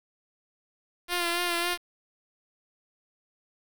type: tone with vibrato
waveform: 5% pulse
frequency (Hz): 347.4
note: F4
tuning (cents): -9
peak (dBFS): -15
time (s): 1.08-1.78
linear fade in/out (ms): 50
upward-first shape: sine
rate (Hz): 3.6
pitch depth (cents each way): 32
effects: 7-bit